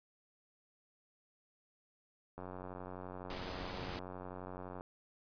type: click train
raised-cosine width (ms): 1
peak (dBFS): -32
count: 224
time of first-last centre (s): 2.38-4.809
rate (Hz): 91.8
type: noise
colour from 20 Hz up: pink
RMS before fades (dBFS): -44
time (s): 3.3-3.99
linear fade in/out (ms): 0
effects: resampled to 11025 Hz